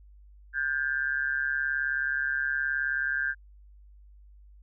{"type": "tone with amplitude modulation", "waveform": "sine", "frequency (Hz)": 1590, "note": "G6", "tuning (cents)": 24, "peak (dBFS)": -22, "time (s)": [0.53, 3.35], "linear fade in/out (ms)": 50, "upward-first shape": "sine", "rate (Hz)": 139, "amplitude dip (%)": 85, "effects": ["added 50 Hz sine -50 dBFS peak until 4.62 s"]}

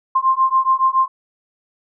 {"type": "beating tone pair", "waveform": "sine", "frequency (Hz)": [1050, 1057.1], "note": ["C6", "C6"], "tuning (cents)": [6, 17], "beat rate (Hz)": 7.1, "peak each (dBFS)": [-16, -16], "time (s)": [0.15, 1.08], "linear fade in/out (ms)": 10, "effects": []}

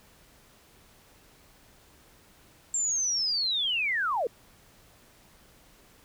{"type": "linear sweep", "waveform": "sine", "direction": "down", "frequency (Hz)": [7459, 420.4], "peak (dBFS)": -25, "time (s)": [2.74, 4.27], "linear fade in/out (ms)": 2, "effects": ["pink hiss -58 dBFS RMS until 6.04 s"]}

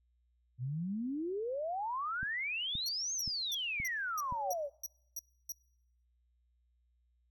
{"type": "exponential two-way sweep", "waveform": "sine", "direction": "up then down", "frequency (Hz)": [117.7, 6530, 540], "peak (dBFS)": -34, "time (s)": [0.58, 4.7], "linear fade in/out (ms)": 50, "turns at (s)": 3.13}
{"type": "click train", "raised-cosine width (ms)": 5, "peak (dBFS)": -31, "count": 5, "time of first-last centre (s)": [2.23, 4.324], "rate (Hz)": 1.91}
{"type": "tone bursts", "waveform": "sawtooth", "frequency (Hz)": 5780, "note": "F#8", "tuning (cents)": -41, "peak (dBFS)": -35, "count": 9, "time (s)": [2.86, 5.521], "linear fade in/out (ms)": 2, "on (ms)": 29, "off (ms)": 300}
{"type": "tone with exponential growth", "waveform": "sine", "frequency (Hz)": 564, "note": "C#5", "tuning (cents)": 30, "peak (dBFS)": -32, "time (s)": [4.17, 4.52], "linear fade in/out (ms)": 5, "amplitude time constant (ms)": 75}
{"effects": ["noise-tail reverb RT60 0.8 s tail -25 dB re dry", "added 60 Hz sine -70 dBFS peak until 7.3 s"]}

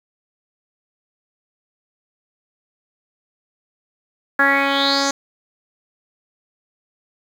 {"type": "tone with low-pass filter sweep", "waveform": "10% pulse", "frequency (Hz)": 277.2, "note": "C#4", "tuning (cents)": 0, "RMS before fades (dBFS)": -17, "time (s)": [4.39, 5.11], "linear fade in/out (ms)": 5, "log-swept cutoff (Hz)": [1600, 6300], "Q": 6.7, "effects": ["7-bit"]}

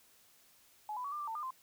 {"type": "tone with pitch steps", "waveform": "sine", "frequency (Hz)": [848, 997, 1131, 1197, 1175, 895, 1207, 1041], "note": ["G#5", "B5", "C#6", "D6", "D6", "A5", "D6", "C6"], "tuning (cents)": [36, 16, 34, 33, 1, 29, 47, -9], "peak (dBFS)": -37, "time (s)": [0.89, 1.506], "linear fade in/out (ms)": 2, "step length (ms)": 77, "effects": ["white hiss -65 dBFS RMS until 1.62 s"]}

